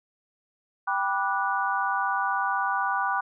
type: chord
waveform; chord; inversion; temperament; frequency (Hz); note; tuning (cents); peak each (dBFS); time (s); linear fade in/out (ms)
sine; G major seventh; none; just; 784 / 980 / 1176 / 1470; G5 / B5 / D6 / F#6; 0 / -14 / +2 / -12; -29; 0.87-3.21; 10
effects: none